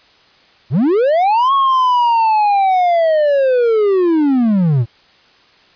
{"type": "linear two-way sweep", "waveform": "triangle", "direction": "up then down", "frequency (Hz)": [100, 1108.7, 107.3], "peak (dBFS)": -8, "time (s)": [0.7, 4.86], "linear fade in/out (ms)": 50, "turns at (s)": 1.53, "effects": ["white hiss -49 dBFS RMS until 5.75 s", "resampled to 11025 Hz"]}